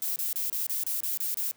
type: noise bursts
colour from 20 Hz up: violet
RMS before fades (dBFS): -30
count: 9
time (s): 0.02-1.512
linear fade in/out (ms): 0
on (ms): 140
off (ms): 29
effects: pink hiss -61 dBFS RMS until 1.56 s + high-pass 150 Hz 12 dB/octave